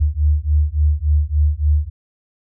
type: beating tone pair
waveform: sine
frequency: 73.2 / 76.7 Hz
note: D2 / D#2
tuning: -5 / -24 cents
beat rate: 3.5 Hz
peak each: -16 dBFS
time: 0-1.9 s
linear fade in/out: 20 ms
effects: none